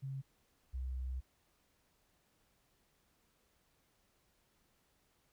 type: tone pair in turn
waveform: sine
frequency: 135.1 / 64.05 Hz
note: C#3 / C2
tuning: -44 / -36 cents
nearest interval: octave + minor second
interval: 1292 cents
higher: first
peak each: -39 / -37 dBFS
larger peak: second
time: 0.02-0.22 / 0.73-1.21 s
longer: second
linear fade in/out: 20 ms
effects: pink hiss -75 dBFS RMS until 5.32 s